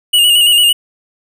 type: tone with vibrato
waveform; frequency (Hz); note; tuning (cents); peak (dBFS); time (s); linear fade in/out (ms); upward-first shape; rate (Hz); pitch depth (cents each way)
square; 2878; F#7; -49; -7; 0.13-0.73; 10; square; 8.9; 35
effects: none